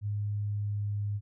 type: tone with pitch glide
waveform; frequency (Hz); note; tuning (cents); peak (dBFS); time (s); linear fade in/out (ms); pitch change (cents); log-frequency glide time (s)
sine; 103.4 to 102.75; G#2 to G#2; -7 to -18; -29; 0.01-1.21; 50; -11; 0.36-1.01
effects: none